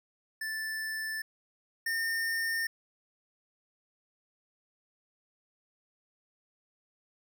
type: tone pair in turn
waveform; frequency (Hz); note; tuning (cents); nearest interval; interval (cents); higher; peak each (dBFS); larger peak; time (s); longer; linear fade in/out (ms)
square; 1760 / 1817.9; A6 / A#6; 0 / -44; minor second; 56; second; -34 / -30; second; 0.41-1.22 / 1.86-2.67; neither; 5
effects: none